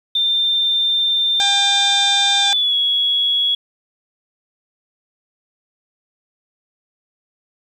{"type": "tone with pitch glide", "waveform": "sine", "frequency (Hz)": [3589, 3349], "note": ["A7", "G#7"], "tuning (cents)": [34, 14], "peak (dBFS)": -14, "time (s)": [0.15, 3.55], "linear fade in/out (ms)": 5, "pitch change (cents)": -120, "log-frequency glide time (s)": [2.4, 2.75]}
{"type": "harmonic tone", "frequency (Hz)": 799, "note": "G5", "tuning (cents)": 33, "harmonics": [1, 2, 3, 4, 5, 6, 7, 8, 9, 10], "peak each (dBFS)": [-22, -25, -27, -28, -29, -30, -30, -31, -32, -32], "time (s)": [1.4, 2.53], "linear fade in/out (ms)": 0}
{"effects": ["8-bit"]}